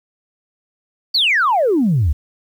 sine exponential sweep, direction down, 4699 to 66.4 Hz, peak -11 dBFS, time 1.14-2.13 s, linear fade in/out 10 ms, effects tanh soft clip ceiling -8 dBFS + 8-bit

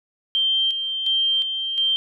sine tone with tremolo, 3151 Hz, G7, 8 cents sharp, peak -17 dBFS, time 0.35-1.96 s, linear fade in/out 0 ms, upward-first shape square, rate 1.4 Hz, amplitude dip 50%, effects none

